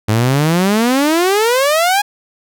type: exponential sweep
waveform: sawtooth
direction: up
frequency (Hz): 103.83 to 837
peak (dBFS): -7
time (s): 0.08-2.02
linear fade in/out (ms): 10
effects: none